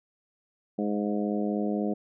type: harmonic tone with a mistuned harmonic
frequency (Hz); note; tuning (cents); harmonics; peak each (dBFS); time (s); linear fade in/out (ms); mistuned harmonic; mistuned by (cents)
104; G#2; +3; 2 / 3 / 4 / 5 / 6 / 7; -28 / -32 / -34 / -36 / -38 / -39; 0.78-1.94; 10; 7; -18
effects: none